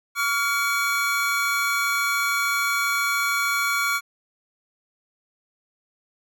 square tone cluster, 1136 / 1403 / 2267 Hz, C#6 / F6 / C#7, +42 / +8 / +38 cents, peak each -28 / -25 / -26 dBFS, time 0.15-4.01 s, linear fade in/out 50 ms, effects none

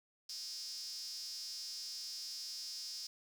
sawtooth tone with high-pass filter, 311.1 Hz, D#4, in tune, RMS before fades -45 dBFS, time 0.29-3.07 s, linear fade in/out 5 ms, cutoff 5100 Hz, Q 9.8, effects 11-bit

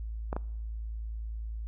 clicks, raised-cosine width 1 ms, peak -19 dBFS, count 2, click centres 0.329 / 0.365 s, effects noise-tail reverb RT60 0.9 s tail -24 dB re dry + added 55 Hz sine -34 dBFS peak until 1.67 s

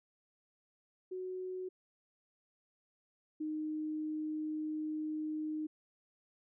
sine tone pair in turn, 370 / 308.5 Hz, F#4 / D#4, 0 / -15 cents, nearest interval minor third, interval 315 cents, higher first, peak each -38 / -35 dBFS, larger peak second, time 1.11-1.69 / 3.4-5.67 s, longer second, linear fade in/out 10 ms, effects none

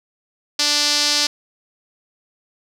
sawtooth tone with band-pass filter, 293.7 Hz, D4, in tune, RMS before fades -18 dBFS, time 0.59-1.27 s, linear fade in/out 5 ms, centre 4900 Hz, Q 2.9, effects none

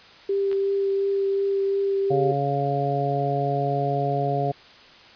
sine tone with vibrato, 394 Hz, G4, 9 cents sharp, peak -20 dBFS, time 0.29-2.32 s, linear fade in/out 5 ms, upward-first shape triangle, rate 2.8 Hz, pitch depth 11 cents each way
clicks, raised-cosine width 0.3 ms, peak -25 dBFS, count 2, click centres 0.515 / 0.529 s
harmonic tone, 140.3 Hz, C#3, 21 cents sharp, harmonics 1 / 2 / 3 / 4 / 5, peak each -26 / -33 / -28 / -30 / -25 dBFS, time 2.1-4.52 s, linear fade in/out 10 ms
effects white hiss -48 dBFS RMS until 5.15 s + resampled to 11025 Hz

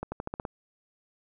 accelerating click train, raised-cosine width 1 ms, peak -19 dBFS, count 7, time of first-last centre 0.03-0.452 s, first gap 90 ms, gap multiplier 0.9, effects none

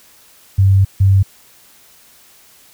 sine tone bursts at uneven times, 97 Hz, G2, 18 cents flat, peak -7 dBFS, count 2, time 0.58-0.85 / 1-1.23 s, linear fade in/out 10 ms, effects white hiss -47 dBFS RMS until 2.73 s

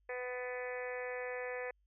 harmonic tone, 249.5 Hz, B3, 18 cents sharp, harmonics 2 / 3 / 4 / 5 / 6 / 7 / 8 / 9 / 10, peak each -40 / -49 / -52 / -55 / -57 / -46 / -48 / -51 / -54 dBFS, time 0.09-1.71 s, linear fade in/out 5 ms, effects added 50 Hz sine -70 dBFS peak until 1.86 s

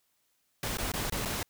pink noise with dropouts, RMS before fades -33 dBFS, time 0.63-1.43 s, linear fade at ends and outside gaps 2 ms, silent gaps 0.772-0.784 / 0.919-0.937 / 1.099-1.122 / 1.252-1.256 s, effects white hiss -74 dBFS RMS until 1.49 s

